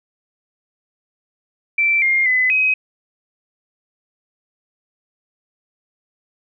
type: tone with pitch steps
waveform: sine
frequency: 2338 / 2121 / 2016 / 2530 Hz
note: D7 / C7 / B6 / D#7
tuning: -8 / +23 / +35 / +28 cents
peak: -13 dBFS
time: 1.78-2.74 s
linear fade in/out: 5 ms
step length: 240 ms
effects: none